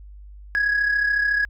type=tone pair together; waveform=sine; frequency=1661.2 / 1695.1 Hz; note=G#6 / G#6; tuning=0 / +35 cents; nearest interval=unison; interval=35 cents; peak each=-17 / -24 dBFS; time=0.55-1.45 s; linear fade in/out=0 ms; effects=tanh soft clip ceiling -15 dBFS + added 50 Hz sine -39 dBFS peak until 1.49 s